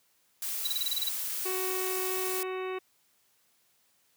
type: noise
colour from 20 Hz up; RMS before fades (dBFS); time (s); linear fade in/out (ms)
blue; -34; 0.42-2.43; 2
type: tone bursts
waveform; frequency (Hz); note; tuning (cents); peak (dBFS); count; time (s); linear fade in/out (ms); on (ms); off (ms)
square; 3932; B7; -8; -28; 9; 0.65-1.09; 5; 24; 28
type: harmonic tone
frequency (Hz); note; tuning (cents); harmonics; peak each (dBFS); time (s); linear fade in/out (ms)
373.1; F#4; +14; 1 / 2 / 3 / 4 / 5 / 6 / 7 / 8 / 10; -33 / -44 / -41 / -50 / -48 / -47 / -46 / -54 / -54; 1.45-2.79; 10
effects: white hiss -69 dBFS RMS until 4.16 s + high-pass 80 Hz 12 dB/octave